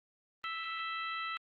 harmonic tone with a mistuned harmonic, 659.3 Hz, E5, in tune, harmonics 2 / 3 / 4 / 5 / 6, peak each -38 / -42 / -44 / -46 / -48 dBFS, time 0.44-1.37 s, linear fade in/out 0 ms, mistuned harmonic 5, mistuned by -66 cents, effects Opus 24 kbps

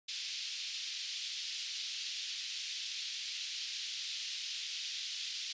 pink band-pass noise, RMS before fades -41 dBFS, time 0.08-5.53 s, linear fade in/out 10 ms, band 3000 to 5500 Hz, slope 24 dB/octave, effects resampled to 16000 Hz

